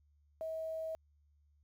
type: tone with quantisation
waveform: sine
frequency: 642 Hz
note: E5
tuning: 46 cents flat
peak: -37 dBFS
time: 0.41-0.95 s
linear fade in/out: 0 ms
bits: 11
effects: added 73 Hz sine -67 dBFS peak until 1.63 s